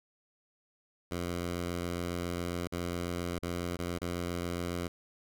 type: tone with dropouts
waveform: 10% pulse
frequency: 87.31 Hz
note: F2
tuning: in tune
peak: -25 dBFS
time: 1.11-4.88 s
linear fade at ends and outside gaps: 5 ms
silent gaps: 2.674-2.723 / 3.389-3.426 / 3.769-3.789 / 3.986-4.016 s
effects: none